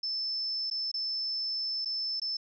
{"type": "tone with dropouts", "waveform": "sine", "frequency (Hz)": 5274, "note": "E8", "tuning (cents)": 0, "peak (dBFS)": -30, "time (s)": [0.03, 2.37], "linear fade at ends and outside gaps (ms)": 5, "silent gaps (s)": [[0.701, 0.711], [0.916, 0.94], [1.849, 1.856], [2.199, 2.217]], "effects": []}